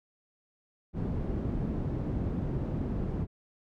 white low-pass noise, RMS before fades -32 dBFS, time 0.93-3.27 s, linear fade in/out 50 ms, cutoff 210 Hz, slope 12 dB/octave, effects none

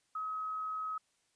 sine tone, 1274 Hz, D#6, 41 cents sharp, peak -35 dBFS, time 0.15-0.98 s, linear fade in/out 5 ms, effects white hiss -75 dBFS RMS until 1.35 s + resampled to 22050 Hz

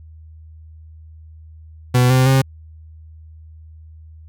40% pulse tone with pitch steps, 124.7 / 129.1 / 133.4 Hz, B2 / C3 / C3, +17 / -23 / +34 cents, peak -10 dBFS, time 1.94-2.42 s, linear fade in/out 10 ms, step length 160 ms, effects added 79 Hz sine -38 dBFS peak until 4.28 s

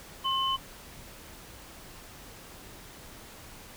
sine tone pair together, 1069 / 3024 Hz, C6 / F#7, +37 / +37 cents, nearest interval octave + tritone, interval 1800 cents, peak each -28 / -29 dBFS, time 0.24-0.57 s, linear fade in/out 20 ms, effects pink hiss -48 dBFS RMS until 3.76 s

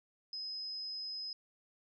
sine tone, 5070 Hz, D#8, 32 cents sharp, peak -39 dBFS, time 0.33-1.33 s, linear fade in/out 2 ms, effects none

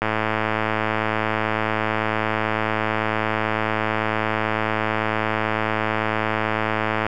click train, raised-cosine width 0.5 ms, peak -6 dBFS, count 769, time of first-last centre 0.02-7.066 s, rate 109 Hz, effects none

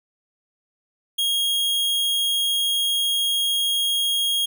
45% pulse tone, 3269 Hz, G#7, 28 cents flat, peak -19 dBFS, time 1.18-4.46 s, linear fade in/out 10 ms, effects none

